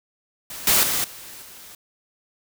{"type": "noise with level steps", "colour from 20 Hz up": "white", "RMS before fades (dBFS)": [-35, -17, -23, -40, -43], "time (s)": [0.5, 1.75], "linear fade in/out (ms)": 2, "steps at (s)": [0.67, 0.83, 1.04, 1.42], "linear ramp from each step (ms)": 2, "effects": []}